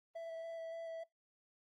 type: tone with vibrato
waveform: triangle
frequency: 659.3 Hz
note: E5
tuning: in tune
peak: -40 dBFS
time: 0.15-1.04 s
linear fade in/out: 10 ms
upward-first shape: square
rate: 3.5 Hz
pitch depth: 10 cents each way
effects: noise-tail reverb RT60 0.2 s tail -25 dB re dry + Opus 24 kbps